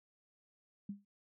sine tone with exponential decay, 201.3 Hz, G3, 46 cents sharp, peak -36 dBFS, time 0.89-1.05 s, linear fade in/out 5 ms, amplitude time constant 33 ms, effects noise-tail reverb RT60 0.1 s tail -24 dB re dry

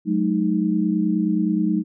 sine chord, D# diminished, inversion first, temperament equal with one note detuned, 185 / 214.5 / 311.1 Hz, F#3 / A3 / D#4, 0 / -44 / 0 cents, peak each -22 dBFS, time 0.05-1.84 s, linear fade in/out 50 ms, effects none

